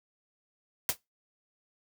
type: noise with exponential decay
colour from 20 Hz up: white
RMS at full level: -22 dBFS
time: 0.89-0.97 s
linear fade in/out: 1 ms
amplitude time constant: 16 ms
effects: noise-tail reverb RT60 0.2 s tail -22 dB re dry